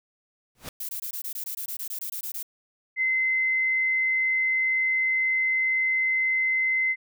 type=noise with exponential growth; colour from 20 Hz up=pink; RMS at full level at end=-32 dBFS; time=0.55-0.69 s; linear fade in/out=2 ms; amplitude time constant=30 ms
type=noise bursts; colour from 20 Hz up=violet; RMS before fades=-33 dBFS; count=15; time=0.8-2.429 s; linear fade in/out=5 ms; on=89 ms; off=21 ms
type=tone; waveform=sine; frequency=2059 Hz; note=C7; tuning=28 cents flat; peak=-21 dBFS; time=2.96-6.96 s; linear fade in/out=50 ms
effects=none